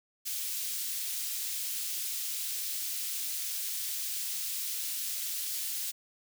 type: high-pass noise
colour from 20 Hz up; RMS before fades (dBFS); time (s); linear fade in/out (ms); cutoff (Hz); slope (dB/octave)
white; -35; 0.25-5.92; 20; 3200; 12
effects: none